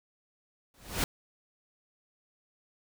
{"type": "noise with exponential growth", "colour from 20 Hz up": "pink", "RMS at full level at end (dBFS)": -25, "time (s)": [0.74, 1.04], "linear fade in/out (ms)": 1, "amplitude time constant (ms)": 64, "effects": []}